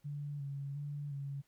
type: tone with vibrato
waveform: sine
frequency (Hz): 142.3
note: C#3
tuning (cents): +46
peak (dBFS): -38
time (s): 0.04-1.42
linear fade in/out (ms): 20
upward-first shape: square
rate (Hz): 1.4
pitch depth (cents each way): 32
effects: pink hiss -75 dBFS RMS until 1.47 s